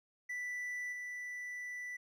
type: tone with level steps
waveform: triangle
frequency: 1975.5 Hz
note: B6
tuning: in tune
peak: -36 / -39 dBFS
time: 0.29-1.97 s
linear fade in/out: 10 ms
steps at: 0.92 s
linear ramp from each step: 10 ms
effects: none

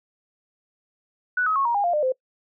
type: tone with pitch steps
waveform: sine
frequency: 1480 / 1273.6 / 1096 / 943.2 / 811.7 / 698.5 / 601.1 / 517.2 Hz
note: F#6 / D#6 / C#6 / A#5 / G#5 / F5 / D5 / C5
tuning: 0 / +40 / -20 / +20 / -40 / 0 / +40 / -20 cents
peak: -19 dBFS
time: 1.37-2.122 s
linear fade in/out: 5 ms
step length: 94 ms
effects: noise-tail reverb RT60 0.1 s tail -24 dB re dry

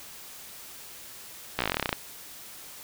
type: slowing click train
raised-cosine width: 0.3 ms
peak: -9 dBFS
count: 15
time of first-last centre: 1.59-1.928 s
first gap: 15 ms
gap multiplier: 1.07
effects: white hiss -45 dBFS RMS until 2.83 s

